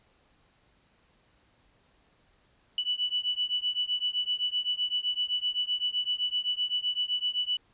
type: beating tone pair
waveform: sine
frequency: 2960 / 2967.8 Hz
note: F#7 / F#7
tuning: 0 / +5 cents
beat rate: 7.8 Hz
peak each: -30 dBFS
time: 2.78-7.57 s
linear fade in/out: 2 ms
effects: pink hiss -66 dBFS RMS until 7.73 s + resampled to 8000 Hz